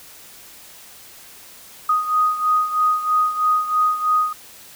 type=beating tone pair; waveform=sine; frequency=1244.5 / 1247.6 Hz; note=D#6 / D#6; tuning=0 / +4 cents; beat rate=3.1 Hz; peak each=-17 / -22 dBFS; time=1.89-4.33 s; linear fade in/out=5 ms; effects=white hiss -43 dBFS RMS until 4.75 s